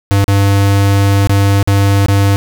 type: tone with dropouts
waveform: square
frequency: 99.4 Hz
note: G2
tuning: 25 cents sharp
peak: -8 dBFS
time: 0.11-2.36 s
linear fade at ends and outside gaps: 0 ms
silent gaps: 0.242-0.281 / 1.272-1.295 / 1.628-1.675 / 2.061-2.084 s
effects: none